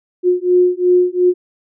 sine beating tone pair, 358.4 / 361.2 Hz, F4 / F#4, +45 / -42 cents, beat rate 2.8 Hz, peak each -13 dBFS, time 0.23-1.34 s, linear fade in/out 50 ms, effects none

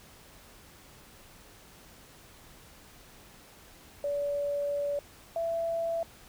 sine tone pair in turn, 574 / 667.1 Hz, D5 / E5, -40 / +20 cents, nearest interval minor third, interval 260 cents, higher second, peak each -28 dBFS, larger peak neither, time 4.04-4.99 / 5.36-6.03 s, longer first, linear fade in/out 2 ms, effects pink hiss -54 dBFS RMS until 6.28 s

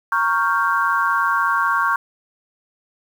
sine chord, G half-diminished seventh, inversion first, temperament equal, 932.3 / 1108.7 / 1396.9 / 1568 Hz, Bb5 / Db6 / F6 / G6, 0 / 0 / 0 / 0 cents, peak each -24 / -19 / -22 / -22 dBFS, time 0.12-1.96 s, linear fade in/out 2 ms, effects 7-bit

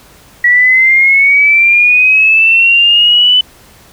sine linear sweep, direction up, 1928 to 3007 Hz, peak -4 dBFS, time 0.44-3.41 s, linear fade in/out 5 ms, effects pink hiss -41 dBFS RMS until 3.92 s

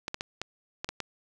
clicks, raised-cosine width 0.2 ms, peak -15 dBFS, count 7, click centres 0.081 / 0.144 / 0.209 / 0.416 / 0.845 / 0.89 / 1.003 s, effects none

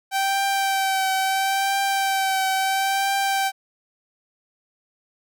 sawtooth tone with vibrato, 776 Hz, G5, 18 cents flat, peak -16 dBFS, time 0.11-3.52 s, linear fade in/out 50 ms, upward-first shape triangle, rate 0.74 Hz, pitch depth 28 cents each way, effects none

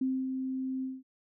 sine tone with ADSR envelope, 261.6 Hz, C4, in tune, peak -26 dBFS, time 0.01-1.03 s, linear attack 6 ms, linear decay 250 ms, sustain -5 dB, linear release 200 ms, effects none

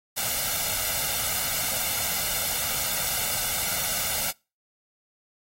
white noise with comb filter, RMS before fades -27 dBFS, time 0.16-4.32 s, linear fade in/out 20 ms, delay 1.4 ms, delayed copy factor +0.7, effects noise-tail reverb RT60 0.3 s tail -26 dB re dry + AAC 48 kbps

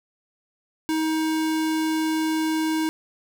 square tone, 316.3 Hz, D#4, 29 cents sharp, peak -22 dBFS, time 0.89-2.89 s, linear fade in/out 0 ms, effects none

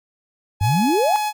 45% pulse tone, 845 Hz, G#5, 30 cents sharp, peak -20 dBFS, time 0.6-1.33 s, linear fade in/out 50 ms
sine exponential sweep, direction up, 92.5 to 880 Hz, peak -16 dBFS, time 0.61-1.16 s, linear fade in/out 0 ms
effects none

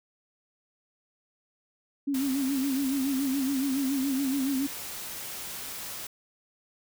sine tone with vibrato, 271 Hz, C#4, 39 cents flat, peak -25 dBFS, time 2.07-4.67 s, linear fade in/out 10 ms, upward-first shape sine, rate 7.1 Hz, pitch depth 81 cents each way
white noise, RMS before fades -38 dBFS, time 2.14-6.07 s, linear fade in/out 5 ms
effects none

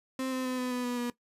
35% pulse tone with pitch steps, 261.6 / 258.1 / 254.7 / 251.4 / 248.1 / 244.8 / 241.6 Hz, C4 / C4 / C4 / B3 / B3 / B3 / B3, 0 / -23 / -46 / +31 / +8 / -15 / -38 cents, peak -29 dBFS, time 0.19-1.1 s, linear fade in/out 2 ms, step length 130 ms, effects noise-tail reverb RT60 0.1 s tail -17 dB re dry + resampled to 32000 Hz

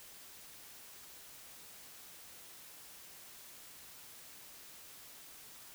silence, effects white hiss -54 dBFS RMS until 5.74 s

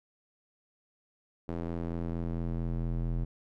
square tone with band-pass filter sweep, 42.21 Hz, E1, 42 cents sharp, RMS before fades -33 dBFS, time 1.48-3.25 s, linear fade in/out 10 ms, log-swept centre 350 to 110 Hz, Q 0.76, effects none

